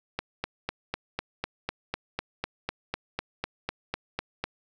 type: click train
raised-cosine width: 0.3 ms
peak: -13 dBFS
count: 18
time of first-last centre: 0.19-4.44 s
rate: 4 Hz
effects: none